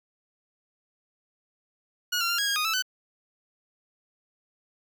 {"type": "tone with pitch steps", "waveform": "15% pulse", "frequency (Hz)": [1448, 1374, 1393, 1647, 1627, 1237, 1315, 1509], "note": ["F#6", "F6", "F6", "G#6", "G#6", "D#6", "E6", "F#6"], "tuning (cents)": [-38, -29, -5, -15, -36, -10, -5, 34], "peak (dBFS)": -18, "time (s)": [2.12, 2.824], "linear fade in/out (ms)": 10, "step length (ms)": 88, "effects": []}